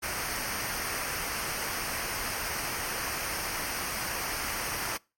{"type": "noise with comb filter", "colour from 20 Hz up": "pink", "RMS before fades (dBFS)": -33, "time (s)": [0.02, 4.98], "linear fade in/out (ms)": 20, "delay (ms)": 0.27, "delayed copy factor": -0.65, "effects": ["noise-tail reverb RT60 0.3 s tail -25 dB re dry", "MP3 64 kbps"]}